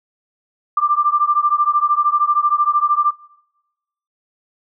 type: beating tone pair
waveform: sine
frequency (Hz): 1180 / 1193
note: D6 / D6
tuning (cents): +8 / +27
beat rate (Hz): 13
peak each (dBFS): -16 / -16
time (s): 0.77-3.11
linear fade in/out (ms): 5
effects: noise-tail reverb RT60 1.0 s tail -23 dB re dry